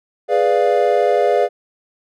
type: chord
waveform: triangle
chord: G# diminished seventh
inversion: none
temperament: equal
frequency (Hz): 415.3 / 493.9 / 587.3 / 698.5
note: G#4 / B4 / D5 / F5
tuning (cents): 0 / 0 / 0 / 0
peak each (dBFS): -16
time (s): 0.28-1.49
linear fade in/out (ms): 50
effects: none